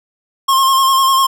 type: tone with vibrato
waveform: square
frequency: 1070 Hz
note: C6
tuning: 38 cents sharp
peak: -10 dBFS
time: 0.48-1.27 s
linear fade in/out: 10 ms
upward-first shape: square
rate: 10 Hz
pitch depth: 26 cents each way
effects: none